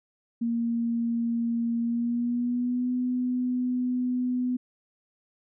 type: tone with pitch glide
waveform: sine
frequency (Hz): 233.1 to 249.8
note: A#3 to B3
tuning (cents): 0 to +20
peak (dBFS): -24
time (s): 0.41-4.57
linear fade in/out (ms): 10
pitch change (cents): +120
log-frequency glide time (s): 1.8-2.92
effects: none